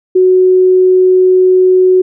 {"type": "tone", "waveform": "sine", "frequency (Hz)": 370, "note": "F#4", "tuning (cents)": 0, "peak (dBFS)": -4, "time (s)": [0.15, 2.02], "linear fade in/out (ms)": 10, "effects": []}